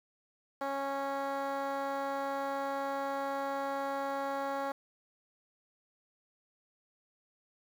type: tone with band-pass filter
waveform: 10% pulse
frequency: 275.8 Hz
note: C#4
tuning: 9 cents flat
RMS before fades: -35 dBFS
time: 0.61-4.72 s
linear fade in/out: 5 ms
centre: 680 Hz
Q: 1
effects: 9-bit